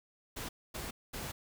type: noise bursts at uneven times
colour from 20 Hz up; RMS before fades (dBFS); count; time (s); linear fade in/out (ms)
pink; -41; 3; 0.36-0.49 / 0.74-0.91 / 1.13-1.32; 10
effects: none